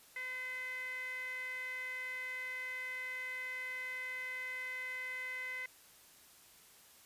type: tone with band-pass filter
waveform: sawtooth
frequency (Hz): 510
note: C5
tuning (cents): -44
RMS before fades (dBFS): -42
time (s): 0.16-5.66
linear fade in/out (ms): 2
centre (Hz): 2000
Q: 9.2
effects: white hiss -61 dBFS RMS until 7.05 s + resampled to 32000 Hz